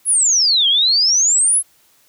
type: exponential two-way sweep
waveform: sine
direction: down then up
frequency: 11030 to 3136 to 11030 Hz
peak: -11 dBFS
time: 0.05-1.63 s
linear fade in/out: 50 ms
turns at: 0.68 s
effects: white hiss -55 dBFS RMS until 2.08 s